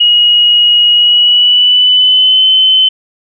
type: tone with pitch glide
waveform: sine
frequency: 2894 to 3055 Hz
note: F#7 to G7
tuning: -39 to -45 cents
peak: -4 dBFS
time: 0-2.89 s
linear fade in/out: 10 ms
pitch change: +94 cents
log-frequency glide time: 0.93-2.46 s
effects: none